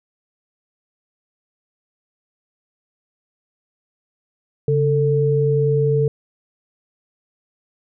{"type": "tone pair together", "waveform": "sine", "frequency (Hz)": [140, 444.5], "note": ["C#3", "A4"], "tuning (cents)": [18, 18], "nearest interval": "octave + minor sixth", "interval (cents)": 2000, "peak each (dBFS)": -17, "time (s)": [4.68, 6.08], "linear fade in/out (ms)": 2, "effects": []}